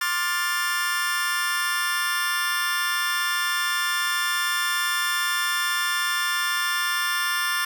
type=chord; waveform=sawtooth; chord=D minor seventh; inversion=third; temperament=just; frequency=1057.2 / 1174.7 / 1409.6 / 1762 Hz; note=C6 / D6 / F6 / A6; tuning=+18 / 0 / +16 / +2 cents; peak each=-27 / -28 / -24 / -22 dBFS; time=0.01-7.65 s; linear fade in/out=5 ms; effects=none